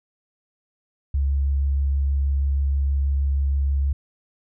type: tone with vibrato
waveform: sine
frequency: 69.3 Hz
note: C#2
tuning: in tune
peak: -18 dBFS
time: 1.14-3.93 s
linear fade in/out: 5 ms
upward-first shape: triangle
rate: 6.3 Hz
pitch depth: 12 cents each way
effects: none